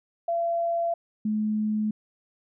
sine tone pair in turn, 679 / 213.9 Hz, F5 / A3, -49 / -49 cents, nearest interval octave + minor sixth, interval 2000 cents, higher first, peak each -23 dBFS, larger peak neither, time 0.28-0.94 / 1.25-1.91 s, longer neither, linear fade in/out 5 ms, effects none

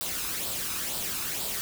white noise with flanger, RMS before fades -32 dBFS, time 0.01-1.61 s, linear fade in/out 0 ms, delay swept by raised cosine 0.23 to 0.8 ms, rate 2.1 Hz, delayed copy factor +0.5, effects none

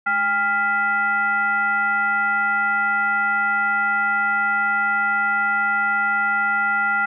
sine tone with frequency modulation, 1396.9 Hz, F6, in tune, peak -17 dBFS, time 0.06-7.06 s, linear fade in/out 10 ms, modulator 592 Hz, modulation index 0.85, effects none

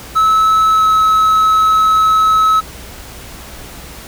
triangle tone with pitch glide, 1299 to 1290 Hz, E6 to E6, -26 to -38 cents, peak -6 dBFS, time 0.15-2.61 s, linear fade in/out 20 ms, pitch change -12 cents, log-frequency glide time 0.73-0.83 s, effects added 60 Hz sine -37 dBFS peak until 4.07 s + pink hiss -33 dBFS RMS until 4.07 s

